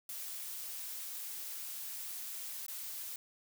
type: noise with dropouts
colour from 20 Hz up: blue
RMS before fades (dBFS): -43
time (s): 0.09-3.16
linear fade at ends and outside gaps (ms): 2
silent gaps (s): 2.665-2.682
effects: none